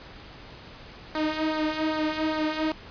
sawtooth tone with flanger, 311.1 Hz, D#4, in tune, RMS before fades -27 dBFS, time 1.15-2.72 s, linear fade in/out 2 ms, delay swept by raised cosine 0.33 to 3.13 ms, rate 2.5 Hz, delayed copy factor -0.65, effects pink hiss -45 dBFS RMS until 2.9 s + resampled to 11025 Hz

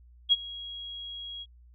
sine tone with ADSR envelope, 3300 Hz, G#7, 12 cents flat, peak -16 dBFS, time 0.29-1.46 s, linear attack 33 ms, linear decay 31 ms, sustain -21 dB, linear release 42 ms, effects added 60 Hz sine -52 dBFS peak until 1.74 s

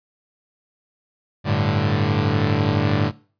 sawtooth chord, G suspended second, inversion none, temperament equal, 98 / 110 / 146.83 Hz, G2 / A2 / D3, 0 / 0 / 0 cents, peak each -18 dBFS, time 1.44-3.12 s, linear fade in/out 50 ms, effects noise-tail reverb RT60 0.4 s tail -20 dB re dry + resampled to 11025 Hz

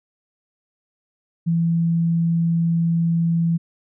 sine tone, 167.2 Hz, E3, 25 cents sharp, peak -16 dBFS, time 1.46-3.58 s, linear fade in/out 20 ms, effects none

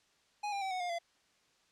square tone with pitch steps, 830.6 / 798.6 / 767.8 / 738.3 / 709.8 / 682.5 Hz, G#5 / G5 / G5 / F#5 / F5 / F5, 0 / +32 / -36 / -4 / +28 / -40 cents, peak -35 dBFS, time 0.43-0.988 s, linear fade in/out 10 ms, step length 93 ms, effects white hiss -70 dBFS RMS until 1.71 s + low-pass 6000 Hz 12 dB/octave

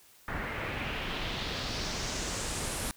pink noise with low-pass filter sweep, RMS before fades -35 dBFS, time 0.28-2.91 s, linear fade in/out 0 ms, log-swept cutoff 1700 to 11000 Hz, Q 2.2, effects white hiss -59 dBFS RMS until 2.96 s

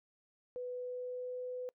sine tone with pitch glide, 496.3 to 500.9 Hz, B4 to B4, +8 to +24 cents, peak -38 dBFS, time 0.56-1.69 s, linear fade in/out 0 ms, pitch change +16 cents, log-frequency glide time 0.7-1.4 s, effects noise-tail reverb RT60 0.1 s tail -25 dB re dry

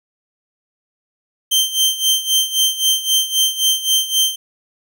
sawtooth tone with tremolo, 3131 Hz, G7, 3 cents flat, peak -8 dBFS, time 1.51-4.36 s, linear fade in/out 10 ms, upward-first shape sine, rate 3.8 Hz, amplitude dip 80%, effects none

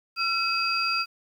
sine tone cluster, 1359 / 2556 / 4763 Hz, F6 / D#7 / D8, -48 / +46 / +24 cents, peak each -27 dBFS, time 0.16-1.06 s, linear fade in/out 50 ms, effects tanh soft clip ceiling -14 dBFS + 9-bit

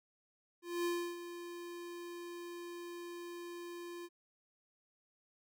square tone with ADSR envelope, 346.9 Hz, F4, 12 cents flat, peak -33 dBFS, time 0.62-4.09 s, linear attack 230 ms, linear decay 310 ms, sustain -12 dB, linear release 43 ms, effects none

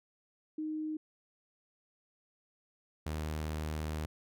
sine / sawtooth tone pair in turn, 310 / 77.31 Hz, D#4 / D#2, -6 / -11 cents, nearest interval 2 octaves, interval 2405 cents, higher first, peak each -34 / -31 dBFS, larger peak second, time 0.58-0.97 / 3.06-4.06 s, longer second, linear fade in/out 5 ms, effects none

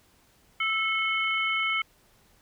sine tone cluster, 1317 / 2186 / 3058 Hz, E6 / C#7 / G7, -2 / -25 / -44 cents, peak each -30 / -26 / -32 dBFS, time 0.6-1.82 s, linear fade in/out 5 ms, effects pink hiss -62 dBFS RMS until 2.41 s

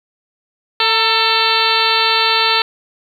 harmonic tone with a mistuned harmonic, 445 Hz, A4, 20 cents sharp, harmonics 1 / 2 / 3 / 4 / 5 / 6 / 7 / 8 / 9 / 10, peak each -24 / -19 / -19 / -23 / -24 / -20 / -23 / -21 / -19 / -21 dBFS, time 0.8-2.62 s, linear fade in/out 2 ms, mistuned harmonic 2, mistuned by +46 cents, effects 7-bit

